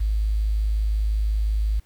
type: tone with quantisation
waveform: sine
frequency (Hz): 52.8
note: G#1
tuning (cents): +29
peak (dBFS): -19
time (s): 0-1.8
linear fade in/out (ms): 10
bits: 8
effects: pink hiss -62 dBFS RMS until 1.85 s